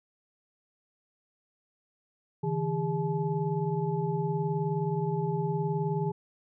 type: tone cluster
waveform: sine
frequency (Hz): 142.8 / 162 / 406.6 / 861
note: D3 / E3 / G#4 / A5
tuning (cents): -48 / -30 / -37 / -38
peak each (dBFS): -33 / -30 / -32 / -36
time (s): 2.43-6.12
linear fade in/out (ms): 10
effects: none